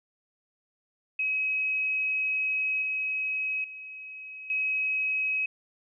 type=tone with level steps; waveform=sine; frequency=2548 Hz; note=D#7; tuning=41 cents sharp; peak=-25 / -27 / -39 / -25 dBFS; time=1.19-5.46 s; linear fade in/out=5 ms; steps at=2.82 / 3.64 / 4.5 s; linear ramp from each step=2 ms; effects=none